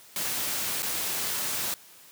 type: noise with dropouts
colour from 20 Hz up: white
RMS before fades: -30 dBFS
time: 0.16-1.74 s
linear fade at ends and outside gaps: 1 ms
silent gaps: 0.822-0.829 s
effects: white hiss -52 dBFS RMS until 2.11 s + high-pass 80 Hz 12 dB/octave